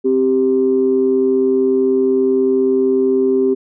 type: tone pair together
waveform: sine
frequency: 261.6 / 392 Hz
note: C4 / G4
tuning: 0 / 0 cents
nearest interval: perfect fifth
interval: 700 cents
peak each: -16 / -12 dBFS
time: 0.04-3.55 s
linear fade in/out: 20 ms
effects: tanh soft clip ceiling -4 dBFS